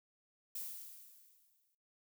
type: noise with exponential decay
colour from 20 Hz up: violet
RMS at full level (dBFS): -41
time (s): 0.55-1.75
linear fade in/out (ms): 5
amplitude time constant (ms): 260
effects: noise-tail reverb RT60 0.5 s tail -22 dB re dry